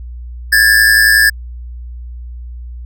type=tone pair together; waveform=square; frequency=1642 / 1752.9 Hz; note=G#6 / A6; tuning=-20 / -7 cents; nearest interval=minor second; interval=113 cents; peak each=-10 dBFS; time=0.52-1.3 s; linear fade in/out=10 ms; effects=added 60 Hz sine -25 dBFS peak until 2.85 s

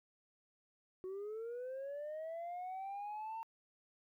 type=linear sweep; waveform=sine; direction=up; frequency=367.2 to 910 Hz; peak=-39 dBFS; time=1.04-3.43 s; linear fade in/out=0 ms; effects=tanh soft clip ceiling -40 dBFS + 13-bit

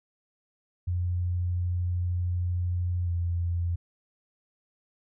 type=tone with pitch glide; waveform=sine; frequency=88.7 to 86.32 Hz; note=F2 to F2; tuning=+27 to -20 cents; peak=-25 dBFS; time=0.87-3.76 s; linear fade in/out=10 ms; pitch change=-47 cents; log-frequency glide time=3.04-3.09 s; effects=none

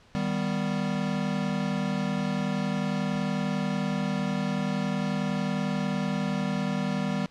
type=chord; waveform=square; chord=Eb augmented; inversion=none; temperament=equal; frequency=155.56 / 196 / 246.9 Hz; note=Eb3 / G3 / B3; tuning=0 / 0 / 0 cents; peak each=-33 / -29 / -33 dBFS; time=0.15-7.26 s; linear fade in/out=0 ms; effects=pink hiss -57 dBFS RMS until 7.3 s + low-pass 5000 Hz 12 dB/octave

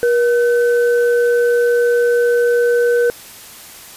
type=tone pair together; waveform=sine; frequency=478.5 / 1519.1 Hz; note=A#4 / F#6; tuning=+45 / +45 cents; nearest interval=octave + minor sixth; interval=2000 cents; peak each=-11 / -22 dBFS; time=0.03-3.1 s; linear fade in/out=0 ms; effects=white hiss -37 dBFS RMS until 3.96 s + resampled to 32000 Hz

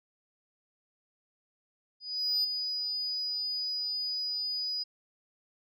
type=tone with ADSR envelope; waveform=sine; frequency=4949 Hz; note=D#8; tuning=10 cents flat; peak=-22 dBFS; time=2-4.84 s; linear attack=440 ms; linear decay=10 ms; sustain=-8 dB; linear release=17 ms; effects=tanh soft clip ceiling -24 dBFS

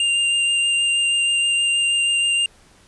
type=tone with vibrato; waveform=square; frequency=2794 Hz; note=F7; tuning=in tune; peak=-17 dBFS; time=0-2.46 s; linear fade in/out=2 ms; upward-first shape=triangle; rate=6.3 Hz; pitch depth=11 cents each way; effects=pink hiss -52 dBFS RMS until 2.87 s + resampled to 24000 Hz

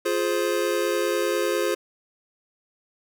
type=chord; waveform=square; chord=F minor; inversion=none; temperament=just; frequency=349.2 / 419.1 / 523.8 Hz; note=F4 / Ab4 / C5; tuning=0 / +16 / +2 cents; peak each=-27 dBFS; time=0.05-1.75 s; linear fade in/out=10 ms; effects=none

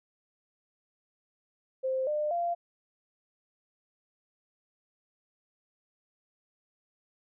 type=tone with pitch steps; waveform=sine; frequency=523.3 / 601.1 / 690.5 Hz; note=C5 / D5 / F5; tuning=0 / +40 / -20 cents; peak=-27 dBFS; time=1.83-2.55 s; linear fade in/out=20 ms; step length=240 ms; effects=none

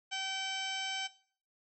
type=harmonic tone; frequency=770 Hz; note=G5; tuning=31 cents flat; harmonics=1 / 2 / 3 / 4 / 5 / 6 / 7 / 8 / 10; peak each=-42 / -43 / -42 / -38 / -49 / -50 / -48 / -47 / -52 dBFS; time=0.11-1.08 s; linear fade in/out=20 ms; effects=noise-tail reverb RT60 0.5 s tail -18 dB re dry

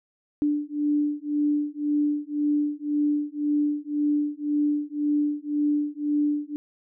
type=beating tone pair; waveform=sine; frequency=293.7 / 295.6 Hz; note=D4 / D4; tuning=0 / +11 cents; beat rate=1.9 Hz; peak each=-25 dBFS; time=0.42-6.56 s; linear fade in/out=0 ms; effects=none

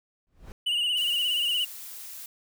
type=noise with exponential growth; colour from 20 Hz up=brown; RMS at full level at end=-35 dBFS; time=0.27-0.52 s; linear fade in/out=0 ms; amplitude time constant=53 ms
type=tone with vibrato; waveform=triangle; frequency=2902 Hz; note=F#7; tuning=34 cents flat; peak=-22 dBFS; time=0.66-1.65 s; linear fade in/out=10 ms; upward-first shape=sine; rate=17 Hz; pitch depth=64 cents each way
type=noise; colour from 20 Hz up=blue; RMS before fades=-41 dBFS; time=0.97-2.26 s; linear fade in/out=2 ms
effects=none

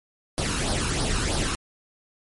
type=noise with flanger; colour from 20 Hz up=pink; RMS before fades=-25 dBFS; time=0.38-1.55 s; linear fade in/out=0 ms; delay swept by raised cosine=0.2 to 0.78 ms; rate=3.1 Hz; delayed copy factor=+0.6; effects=MP3 48 kbps

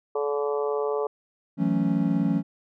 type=harmonic tone; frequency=144.1 Hz; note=D3; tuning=33 cents flat; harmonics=3 / 4 / 5 / 6 / 7 / 8; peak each=-25 / -31 / -37 / -36 / -38 / -36 dBFS; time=0.15-1.07 s; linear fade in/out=5 ms
type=chord; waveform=triangle; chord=F# minor seventh; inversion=third; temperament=equal; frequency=164.81 / 185 / 220 / 277.2 Hz; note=E3 / F#3 / A3 / C#4; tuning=0 / 0 / 0 / 0 cents; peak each=-25 / -24 / -25 / -24 dBFS; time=1.57-2.43 s; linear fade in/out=50 ms
effects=none

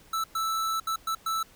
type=tone bursts at uneven times; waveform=square; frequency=1318.5 Hz; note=E6; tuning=in tune; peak=-27 dBFS; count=5; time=0.13-0.24 / 0.35-0.8 / 0.87-0.96 / 1.07-1.15 / 1.26-1.43 s; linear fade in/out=5 ms; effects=pink hiss -56 dBFS RMS until 1.55 s

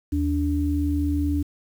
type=tone pair together; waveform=sine; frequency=78.12 / 290.2 Hz; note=D#2 / D4; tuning=+8 / -21 cents; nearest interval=octave + major seventh; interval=2271 cents; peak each=-23 dBFS; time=0.12-1.43 s; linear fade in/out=10 ms; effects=8-bit

